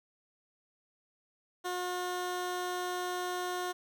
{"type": "tone", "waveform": "15% pulse", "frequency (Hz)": 360, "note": "F#4", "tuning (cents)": -47, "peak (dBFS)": -27, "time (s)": [1.64, 3.73], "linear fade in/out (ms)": 20, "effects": []}